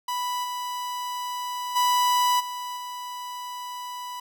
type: tone with level steps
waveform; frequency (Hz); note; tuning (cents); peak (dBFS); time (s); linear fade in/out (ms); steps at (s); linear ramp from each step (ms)
45% pulse; 987.8; B5; 0; -26 / -29 / -19 / -31 / -33; 0.08-4.2; 5; 0.43 / 1.75 / 2.39 / 2.76; 20
effects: none